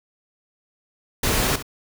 pink noise with echo, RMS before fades -21 dBFS, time 1.23-1.56 s, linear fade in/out 5 ms, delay 66 ms, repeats 1, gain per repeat -12 dB, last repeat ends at 1.626 s, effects none

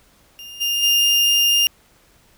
35% pulse tone with level steps, 2812 Hz, F7, 11 cents sharp, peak -33 / -17 / -12 dBFS, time 0.39-1.67 s, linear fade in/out 0 ms, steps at 0.6 / 0.82 s, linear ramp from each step 20 ms, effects pink hiss -55 dBFS RMS until 2.37 s

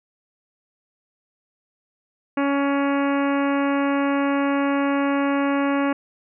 harmonic tone, 280 Hz, C#4, 18 cents sharp, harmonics 1 / 2 / 3 / 4 / 5 / 6 / 7 / 8 / 9 / 10, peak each -20 / -26 / -30 / -29 / -33 / -34 / -38 / -37 / -40 / -41 dBFS, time 2.37-5.93 s, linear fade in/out 5 ms, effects none

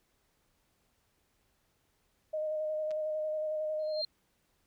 sine tone with vibrato, 618 Hz, D#5, 12 cents flat, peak -31 dBFS, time 2.33-4.02 s, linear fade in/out 10 ms, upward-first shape square, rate 11 Hz, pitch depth 14 cents each way
clicks, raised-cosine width 0.2 ms, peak -34 dBFS, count 2, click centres 2.908 / 2.914 s
sine tone with exponential growth, 4186 Hz, C8, in tune, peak -29 dBFS, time 3.79-4.05 s, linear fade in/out 5 ms, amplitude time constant 55 ms
effects pink hiss -74 dBFS RMS until 4.66 s

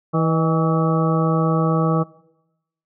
harmonic tone with a mistuned harmonic, 162.2 Hz, E3, 28 cents flat, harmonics 1 / 2 / 3 / 4 / 5 / 7 / 8, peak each -18 / -24 / -24 / -27 / -29 / -25 / -29 dBFS, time 0.13-2.04 s, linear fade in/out 20 ms, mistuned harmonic 4, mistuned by -66 cents, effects noise-tail reverb RT60 0.9 s tail -21 dB re dry

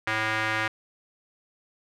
square tone with band-pass filter, 109.5 Hz, A2, 8 cents flat, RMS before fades -27 dBFS, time 0.07-0.68 s, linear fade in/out 5 ms, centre 1800 Hz, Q 1.9, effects none

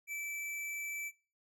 square tone, 2318 Hz, D7, 23 cents flat, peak -38 dBFS, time 0.07-1.12 s, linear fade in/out 50 ms, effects noise-tail reverb RT60 0.4 s tail -24 dB re dry

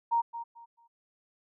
sine tone with echo, 932.3 Hz, A#5, in tune, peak -23 dBFS, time 0.11-0.22 s, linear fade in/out 20 ms, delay 220 ms, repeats 3, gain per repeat -12 dB, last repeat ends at 0.88 s, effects none

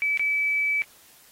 sine tone with dropouts, 2300 Hz, D7, 37 cents flat, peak -21 dBFS, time 0.02-0.82 s, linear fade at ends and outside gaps 0 ms, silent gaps 0.174-0.195 s, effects white hiss -54 dBFS RMS until 1.31 s + AAC 48 kbps

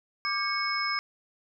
sine tone cluster, 1180 / 1608 / 2205 / 5130 Hz, D6 / G6 / C#7 / E8, +8 / +44 / -10 / -48 cents, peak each -31 / -36 / -31 / -32 dBFS, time 0.25-0.99 s, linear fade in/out 0 ms, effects none

